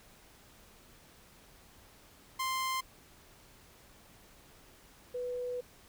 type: tone pair in turn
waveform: sawtooth / sine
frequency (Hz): 1046.5 / 493.9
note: C6 / B4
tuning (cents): 0 / 0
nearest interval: octave + minor second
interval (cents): 1300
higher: first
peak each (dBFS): -28 / -34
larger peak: first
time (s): 2.39-2.81 / 5.14-5.61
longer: second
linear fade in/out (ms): 10
effects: pink hiss -59 dBFS RMS until 5.88 s